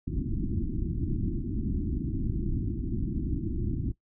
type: low-pass noise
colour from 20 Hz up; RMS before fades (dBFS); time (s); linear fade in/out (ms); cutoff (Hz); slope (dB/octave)
pink; -30; 0.07-3.92; 10; 350; 96
effects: noise-tail reverb RT60 0.1 s tail -17 dB re dry